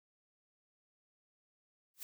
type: noise with exponential growth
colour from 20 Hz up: blue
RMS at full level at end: -41 dBFS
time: 1.94-2.03 s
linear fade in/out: 1 ms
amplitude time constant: 18 ms
effects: none